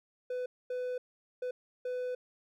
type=tone bursts at uneven times; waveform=triangle; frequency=500 Hz; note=B4; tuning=21 cents sharp; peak=-31 dBFS; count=4; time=0.3-0.46 / 0.7-0.98 / 1.42-1.51 / 1.85-2.15 s; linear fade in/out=5 ms; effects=none